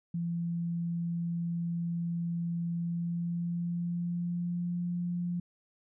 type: tone with pitch glide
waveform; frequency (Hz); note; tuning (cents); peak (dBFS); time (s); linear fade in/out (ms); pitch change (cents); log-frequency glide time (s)
sine; 170.1 to 174.98; F3 to F3; -45 to +4; -30; 0.14-5.4; 5; +49; 2.73-4.79
effects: none